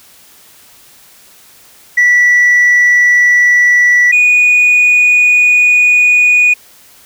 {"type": "tone pair in turn", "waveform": "sine", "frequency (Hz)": [1956, 2464], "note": ["B6", "D#7"], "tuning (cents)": [-17, -17], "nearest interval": "major third", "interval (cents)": 400, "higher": "second", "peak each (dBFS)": -3, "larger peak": "neither", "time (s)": [[1.97, 4.12], [4.12, 6.54]], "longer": "second", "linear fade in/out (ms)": 10, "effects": ["tanh soft clip ceiling -3 dBFS", "white hiss -42 dBFS RMS until 7.05 s"]}